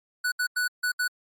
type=tone bursts at uneven times; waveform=square; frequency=1480 Hz; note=F#6; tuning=in tune; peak=-24 dBFS; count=5; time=0.24-0.32 / 0.39-0.47 / 0.56-0.68 / 0.83-0.92 / 0.99-1.08 s; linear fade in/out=10 ms; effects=MP3 64 kbps